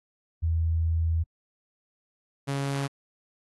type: tone pair in turn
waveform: sine / sawtooth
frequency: 81.9 / 138.9 Hz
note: E2 / C#3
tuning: -11 / +4 cents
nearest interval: major sixth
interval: 915 cents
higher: second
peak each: -22 / -23 dBFS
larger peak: first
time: 0.42-1.24 / 2.47-2.88 s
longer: first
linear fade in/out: 20 ms
effects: AAC 32 kbps